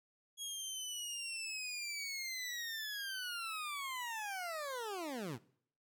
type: linear sweep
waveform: 20% pulse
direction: down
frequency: 3322 to 100.1 Hz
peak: -35 dBFS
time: 0.37-5.39 s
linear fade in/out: 50 ms
effects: noise-tail reverb RT60 0.6 s tail -20 dB re dry